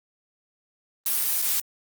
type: noise with dropouts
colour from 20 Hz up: blue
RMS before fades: -24 dBFS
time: 1.06-1.6 s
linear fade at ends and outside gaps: 2 ms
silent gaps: 1.418-1.422 s
effects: Opus 32 kbps